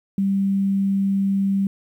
sine tone, 196 Hz, G3, in tune, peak -17 dBFS, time 0.18-1.67 s, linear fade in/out 2 ms, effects 9-bit

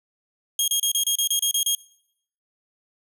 15% pulse tone bursts, 3254 Hz, G#7, 36 cents flat, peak -12 dBFS, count 10, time 0.59-1.75 s, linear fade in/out 2 ms, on 89 ms, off 30 ms, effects noise-tail reverb RT60 0.7 s tail -23 dB re dry

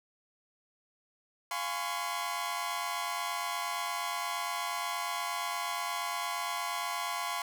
sawtooth chord, Db major seventh, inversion first, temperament equal with one note detuned, 698.5 / 830.6 / 1020.2 / 1108.7 Hz, F5 / Ab5 / C6 / Db6, 0 / 0 / -44 / 0 cents, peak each -36 / -37 / -33 / -34 dBFS, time 1.51-7.42 s, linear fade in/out 2 ms, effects none

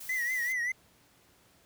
blue noise, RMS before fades -44 dBFS, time 0-0.53 s, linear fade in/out 10 ms
triangle tone with vibrato, 1967 Hz, B6, 7 cents flat, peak -27 dBFS, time 0.09-0.72 s, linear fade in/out 5 ms, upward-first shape triangle, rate 5.2 Hz, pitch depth 99 cents each way
effects pink hiss -63 dBFS RMS until 1.65 s + high-pass 60 Hz 12 dB/octave

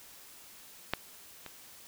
clicks, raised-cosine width 0.3 ms, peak -12 / -26 dBFS, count 2, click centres 0.936 / 1.463 s, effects white hiss -53 dBFS RMS until 1.87 s

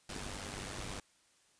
pink noise with amplitude modulation, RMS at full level -40 dBFS, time 0.09-1 s, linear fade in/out 5 ms, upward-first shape sine, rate 98.4 Hz, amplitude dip 65%, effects white hiss -69 dBFS RMS until 1.59 s + resampled to 22050 Hz

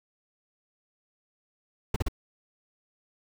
brown noise bursts, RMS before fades -25 dBFS, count 3, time 1.94-2.084 s, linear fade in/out 5 ms, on 22 ms, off 39 ms, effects none

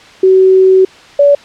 sine tone pair in turn, 377.5 / 571.8 Hz, F#4 / D5, +35 / -46 cents, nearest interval perfect fifth, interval 719 cents, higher second, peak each -3 dBFS, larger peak neither, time 0.23-0.85 / 1.19-1.35 s, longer first, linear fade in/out 5 ms, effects white hiss -37 dBFS RMS until 1.44 s + low-pass 4000 Hz 12 dB/octave

